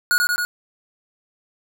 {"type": "tone with echo", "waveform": "square", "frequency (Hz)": 1449, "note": "F#6", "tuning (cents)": -37, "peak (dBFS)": -15, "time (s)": [0.11, 0.18], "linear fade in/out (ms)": 0, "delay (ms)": 90, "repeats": 3, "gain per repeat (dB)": -2, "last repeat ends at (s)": 0.45, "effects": []}